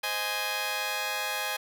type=chord; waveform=10% pulse; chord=Ab major; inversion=first; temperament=just; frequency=519.1 / 623 / 830.6 Hz; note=C5 / Eb5 / Ab5; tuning=-14 / +2 / 0 cents; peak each=-28 / -28 / -23 dBFS; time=0.03-1.57 s; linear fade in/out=10 ms; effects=none